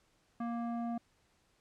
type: tone with low-pass filter sweep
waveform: square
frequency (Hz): 234.6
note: A#3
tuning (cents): +11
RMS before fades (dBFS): -37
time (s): 0.4-0.98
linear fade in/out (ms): 5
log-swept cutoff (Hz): 1200 to 770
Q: 1.6
effects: pink hiss -72 dBFS RMS until 1.6 s + low-pass 9000 Hz 12 dB/octave